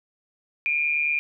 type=tone with amplitude modulation; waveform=sine; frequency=2411 Hz; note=D7; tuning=45 cents sharp; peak=-18 dBFS; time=0.66-1.19 s; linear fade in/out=0 ms; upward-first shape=sine; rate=149 Hz; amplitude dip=60%; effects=none